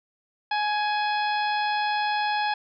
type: harmonic tone with a mistuned harmonic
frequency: 840 Hz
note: G#5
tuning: 19 cents sharp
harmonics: 1 / 2 / 3 / 4 / 5 / 6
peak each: -24 / -30 / -34 / -36 / -38 / -40 dBFS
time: 0.51-2.54 s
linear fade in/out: 5 ms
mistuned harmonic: 2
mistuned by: -17 cents
effects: none